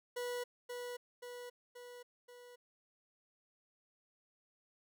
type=tone with echo; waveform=40% pulse; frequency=488.9 Hz; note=B4; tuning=18 cents flat; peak=-37 dBFS; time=0.16-0.44 s; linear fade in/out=10 ms; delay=530 ms; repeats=4; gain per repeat=-4 dB; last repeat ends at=2.56 s; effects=none